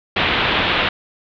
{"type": "low-pass noise", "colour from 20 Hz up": "white", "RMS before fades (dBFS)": -18, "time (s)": [0.16, 0.89], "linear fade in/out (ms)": 5, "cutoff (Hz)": 3600, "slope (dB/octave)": 48, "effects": []}